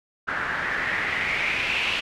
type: noise with low-pass filter sweep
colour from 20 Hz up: white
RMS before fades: -26 dBFS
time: 0.27-2.01 s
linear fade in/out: 20 ms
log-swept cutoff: 1500 to 2800 Hz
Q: 4.9
effects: none